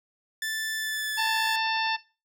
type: tone with pitch glide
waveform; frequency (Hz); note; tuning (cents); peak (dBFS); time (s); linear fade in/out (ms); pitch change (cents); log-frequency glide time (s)
sawtooth; 1760 to 1724.8; A6 to A6; 0 to -35; -25; 0.42-1.56; 2; -35; 0.77-1.28
type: harmonic tone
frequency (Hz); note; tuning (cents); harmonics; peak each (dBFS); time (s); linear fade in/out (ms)
890; A5; +20; 1 / 2 / 3 / 4 / 5 / 6; -28 / -31 / -33 / -34 / -35 / -36; 1.17-1.97; 20
effects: noise-tail reverb RT60 0.3 s tail -18 dB re dry